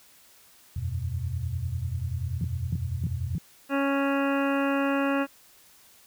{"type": "chord", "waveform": "sine", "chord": "E suspended second", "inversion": "none", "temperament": "equal", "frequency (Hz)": [82.41, 92.5, 123.47], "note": ["E2", "F#2", "B2"], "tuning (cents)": [0, 0, 0], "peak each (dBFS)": -32, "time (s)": [0.76, 3.36], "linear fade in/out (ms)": 5}
{"type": "tone bursts", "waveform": "sine", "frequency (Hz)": 164, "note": "E3", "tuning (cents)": -9, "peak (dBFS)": -26, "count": 4, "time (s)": [2.41, 3.382], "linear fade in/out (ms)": 2, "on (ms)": 33, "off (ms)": 280}
{"type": "harmonic tone", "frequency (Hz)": 277.2, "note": "C#4", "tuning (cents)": 0, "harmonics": [1, 2, 3, 4, 5, 6, 7, 9, 10], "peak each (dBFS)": [-25, -29, -35, -34, -34, -36, -41, -39, -40], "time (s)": [3.69, 5.27], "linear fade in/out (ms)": 50}
{"effects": ["white hiss -56 dBFS RMS until 6.06 s"]}